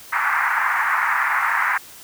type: band-pass noise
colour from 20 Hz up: white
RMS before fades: -20 dBFS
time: 0.12-1.78 s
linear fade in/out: 10 ms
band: 860 to 2000 Hz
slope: 48 dB/octave
effects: white hiss -42 dBFS RMS until 2.03 s